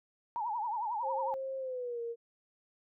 sine tone with vibrato, 898 Hz, A5, 35 cents sharp, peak -32 dBFS, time 0.36-1.34 s, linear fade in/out 0 ms, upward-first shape triangle, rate 11 Hz, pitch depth 180 cents each way
sine tone with pitch glide, 533 to 466.7 Hz, C5 to A#4, +32 to +2 cents, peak -35 dBFS, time 1.02-2.16 s, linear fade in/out 50 ms, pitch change -230 cents, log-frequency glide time 1.58-2.01 s
effects none

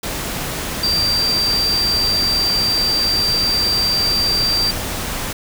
sine tone in noise, 4699 Hz, D8, in tune, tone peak -15 dBFS, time 0.83-4.71 s, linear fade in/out 5 ms, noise pink, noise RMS -24 dBFS, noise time 0.03-5.33 s, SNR +6 dB, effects none

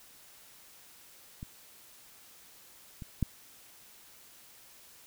clicks, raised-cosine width 5 ms, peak -28 / -29 / -15 dBFS, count 3, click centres 1.429 / 3.022 / 3.227 s, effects white hiss -56 dBFS RMS until 5.06 s

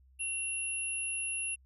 sine tone pair together, 2741 / 10964 Hz, F7 / F9, -33 / -33 cents, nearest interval 2 octaves, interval 2400 cents, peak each -36 / -35 dBFS, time 0.19-1.56 s, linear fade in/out 20 ms, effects added 65 Hz sine -59 dBFS peak until 1.65 s

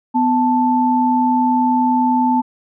sine tone pair together, 250.1 / 880 Hz, B3 / A5, +22 / 0 cents, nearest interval octave + minor seventh, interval 2178 cents, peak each -15 dBFS, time 0.14-2.42 s, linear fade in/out 20 ms, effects none

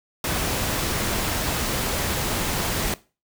pink noise, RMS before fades -25 dBFS, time 0.24-2.94 s, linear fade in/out 2 ms, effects noise-tail reverb RT60 0.3 s tail -18 dB re dry

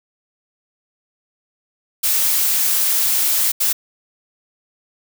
blue noise bursts at uneven times, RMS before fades -17 dBFS, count 2, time 2.03-3.52 / 3.6-3.73 s, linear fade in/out 10 ms, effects none

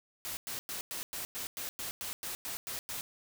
white noise bursts, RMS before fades -39 dBFS, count 13, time 0.25-3.01 s, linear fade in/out 0 ms, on 120 ms, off 100 ms, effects none

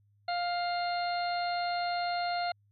harmonic tone with a mistuned harmonic, 702 Hz, F5, 9 cents sharp, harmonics 1 / 2 / 3 / 4 / 5 / 6, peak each -30 / -39 / -42 / -48 / -49 / -40 dBFS, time 0.28-2.52 s, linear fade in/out 5 ms, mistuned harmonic 5, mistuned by +53 cents, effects added 102 Hz sine -64 dBFS peak until 2.71 s

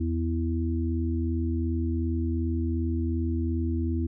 harmonic tone, 82.7 Hz, E2, 6 cents sharp, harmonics 1 / 3 / 4, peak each -26 / -31 / -32 dBFS, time 0-4.07 s, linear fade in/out 10 ms, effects none

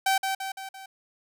sawtooth tone with echo, 772 Hz, G5, 27 cents flat, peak -17 dBFS, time 0.06-0.18 s, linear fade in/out 5 ms, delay 170 ms, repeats 4, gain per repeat -5 dB, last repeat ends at 0.86 s, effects none

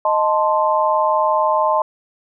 sine chord, A diminished, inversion second, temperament equal, 622.3 / 880 / 1046.5 Hz, Eb5 / A5 / C6, 0 / 0 / 0 cents, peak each -18 dBFS, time 0.05-1.82 s, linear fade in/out 2 ms, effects none

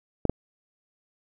clicks, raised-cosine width 2 ms, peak -9 dBFS, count 2, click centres 0.253 / 0.296 s, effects none

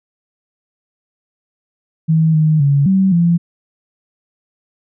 sine tone with pitch steps, 160.1 / 155.6 / 141.2 / 191.3 / 170.7 Hz, D#3 / D#3 / C#3 / G3 / F3, +50 / 0 / +32 / -42 / -39 cents, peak -9 dBFS, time 2.08-3.38 s, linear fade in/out 20 ms, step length 260 ms, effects none

